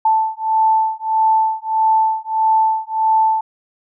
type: beating tone pair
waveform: sine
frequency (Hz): 880 / 881.6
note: A5 / A5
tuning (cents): 0 / +3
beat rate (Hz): 1.6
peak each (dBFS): -16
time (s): 0.05-3.41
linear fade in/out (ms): 5
effects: none